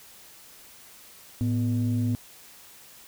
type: tone pair together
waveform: sine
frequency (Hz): 109.9 / 246.7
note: A2 / B3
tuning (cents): -2 / -2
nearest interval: octave + major second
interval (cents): 1400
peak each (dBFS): -23 / -25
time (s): 1.41-2.15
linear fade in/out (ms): 0
effects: tanh soft clip ceiling -18 dBFS + white hiss -50 dBFS RMS until 3.07 s